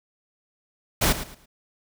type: noise with echo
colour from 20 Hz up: pink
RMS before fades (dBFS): -20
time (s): 1.01-1.13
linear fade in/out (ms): 10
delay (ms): 110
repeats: 3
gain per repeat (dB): -12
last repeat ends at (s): 1.46
effects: none